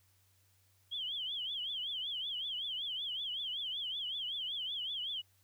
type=tone with vibrato; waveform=sine; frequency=3190 Hz; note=G7; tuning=30 cents sharp; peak=-36 dBFS; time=0.91-5.22 s; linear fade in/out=20 ms; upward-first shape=triangle; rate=5.3 Hz; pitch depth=180 cents each way; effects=added 95 Hz sine -70 dBFS peak until 5.43 s + white hiss -72 dBFS RMS until 5.43 s